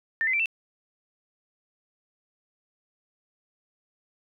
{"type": "tone with pitch steps", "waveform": "sine", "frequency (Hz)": [1795, 2050, 2341, 2674], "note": ["A6", "C7", "D7", "E7"], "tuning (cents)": [34, -36, -6, 24], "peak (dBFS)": -22, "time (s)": [0.21, 0.458], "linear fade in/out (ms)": 0, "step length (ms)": 62, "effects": []}